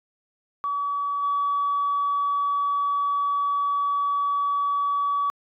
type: tone with level steps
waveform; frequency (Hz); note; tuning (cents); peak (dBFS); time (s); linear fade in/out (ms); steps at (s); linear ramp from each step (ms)
sine; 1140; C#6; +48; -23 / -20; 0.64-5.3; 0; 1.22; 20
effects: tanh soft clip ceiling -16 dBFS